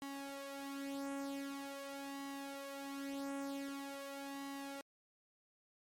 sawtooth tone with flanger, 277.2 Hz, C#4, in tune, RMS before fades -45 dBFS, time 0.02-4.81 s, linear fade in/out 0 ms, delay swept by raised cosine 1 to 3.5 ms, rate 0.45 Hz, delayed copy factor +0.65, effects MP3 64 kbps

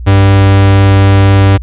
45% pulse tone, 98 Hz, G2, in tune, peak -3 dBFS, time 0.06-1.58 s, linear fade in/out 20 ms, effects added 60 Hz sine -19 dBFS peak until 1.62 s + resampled to 8000 Hz

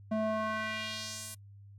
square tone with band-pass filter sweep, 217.5 Hz, A3, 20 cents flat, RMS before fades -35 dBFS, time 0.11-1.35 s, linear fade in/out 10 ms, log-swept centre 440 to 11000 Hz, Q 1.6, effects noise-tail reverb RT60 0.1 s tail -26 dB re dry + added 100 Hz sine -50 dBFS peak until 1.78 s

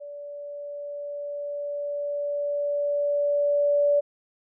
sine tone with level ramp, 578 Hz, D5, 28 cents flat, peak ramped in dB -36 to -17 dBFS, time 0-4.01 s, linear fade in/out 20 ms, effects none

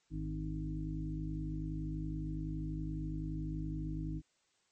harmonic tone with a mistuned harmonic, 51.91 Hz, G#1, in tune, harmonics 1 / 2 / 3 / 5 / 6, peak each -40 / -48 / -40 / -46 / -43 dBFS, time 0.1-4.22 s, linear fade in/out 50 ms, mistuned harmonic 5, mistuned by +17 cents, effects white hiss -75 dBFS RMS until 4.71 s + MP3 32 kbps

